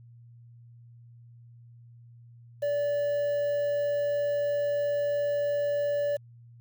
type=tone with quantisation; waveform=triangle; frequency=579 Hz; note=D5; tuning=25 cents flat; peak=-23 dBFS; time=2.62-6.17 s; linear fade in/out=10 ms; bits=8; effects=added 118 Hz sine -49 dBFS peak until 6.6 s